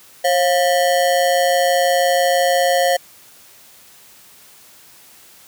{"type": "ring-modulated tone", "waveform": "square", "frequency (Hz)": 622.3, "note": "D#5", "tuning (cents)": 0, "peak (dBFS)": -11, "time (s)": [0.24, 2.97], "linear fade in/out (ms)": 10, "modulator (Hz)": 83, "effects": ["white hiss -46 dBFS RMS until 5.47 s", "high-pass 60 Hz 12 dB/octave"]}